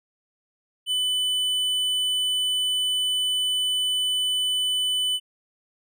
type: tone with tanh clipping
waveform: sine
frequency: 3000 Hz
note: F#7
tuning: 23 cents sharp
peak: -23 dBFS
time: 0.86-5.2 s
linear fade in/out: 50 ms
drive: 10 dB
effects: none